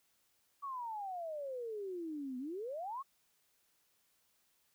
sine exponential two-way sweep, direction down then up, 1148 to 246.4 to 1148 Hz, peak -39 dBFS, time 0.62-3.03 s, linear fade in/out 20 ms, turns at 2.38 s, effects white hiss -75 dBFS RMS until 4.74 s

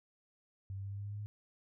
sine tone with pitch steps, 97 / 98.01 / 99.04 / 100.07 / 101.12 / 102.18 / 103.24 / 104.32 Hz, G2 / G2 / G2 / G2 / G#2 / G#2 / G#2 / G#2, -18 / 0 / +18 / +36 / -46 / -28 / -10 / +8 cents, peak -39 dBFS, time 0.7-1.26 s, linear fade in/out 0 ms, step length 70 ms, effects none

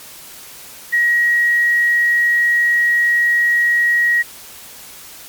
sine tone, 1900 Hz, A#6, 33 cents sharp, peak -11 dBFS, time 0.92-4.23 s, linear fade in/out 20 ms, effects white hiss -37 dBFS RMS until 5.28 s + MP3 96 kbps

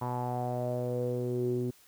sawtooth tone with low-pass filter sweep, 123.47 Hz, B2, in tune, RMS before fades -32 dBFS, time 0.01-1.71 s, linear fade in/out 10 ms, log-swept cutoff 960 to 320 Hz, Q 6.4, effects white hiss -60 dBFS RMS until 1.87 s

